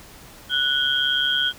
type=tone cluster; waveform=sine; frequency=1476 / 3153 / 3291 Hz; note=F#6 / G7 / G#7; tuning=-5 / +9 / -16 cents; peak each=-23 dBFS; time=0.49-1.53 s; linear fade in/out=50 ms; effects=pink hiss -45 dBFS RMS until 1.58 s